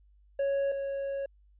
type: tone pair in turn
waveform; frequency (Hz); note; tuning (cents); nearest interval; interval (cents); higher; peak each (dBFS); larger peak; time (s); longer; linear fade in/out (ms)
triangle; 554.4 / 552.1; C#5 / C#5; 0 / -7; unison; 7; first; -24 / -29; first; 0.39-0.72 / 0.72-1.26; second; 5
effects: added 50 Hz sine -58 dBFS peak until 1.59 s + resampled to 8000 Hz